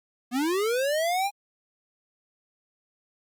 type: linear sweep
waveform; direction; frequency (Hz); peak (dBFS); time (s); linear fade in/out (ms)
square; up; 233.1 to 820; -24; 0.31-1.31; 50
effects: Opus 48 kbps